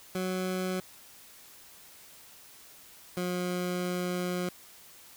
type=tone pair in turn; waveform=20% pulse; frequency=185 / 179.42 Hz; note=F#3 / F3; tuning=0 / +47 cents; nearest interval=minor second; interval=53 cents; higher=first; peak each=-25 dBFS; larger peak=neither; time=0.15-0.8 / 3.17-4.49 s; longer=second; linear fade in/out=2 ms; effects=white hiss -53 dBFS RMS until 5.16 s